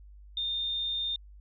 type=tone; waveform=sine; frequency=3632 Hz; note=A#7; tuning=46 cents flat; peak=-29 dBFS; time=0.37-1.16 s; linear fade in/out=2 ms; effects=added 50 Hz sine -48 dBFS peak until 1.4 s